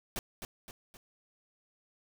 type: noise with echo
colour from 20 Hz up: pink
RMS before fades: -36 dBFS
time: 0.16-0.19 s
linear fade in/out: 0 ms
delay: 260 ms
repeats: 3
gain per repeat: -6 dB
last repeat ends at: 0.97 s
effects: none